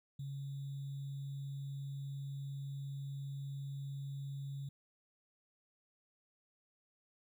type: tone with sample-and-hold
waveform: sine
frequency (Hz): 138.59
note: C#3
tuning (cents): 0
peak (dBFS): -40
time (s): 0.19-4.69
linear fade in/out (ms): 5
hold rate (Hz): 3675
effects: none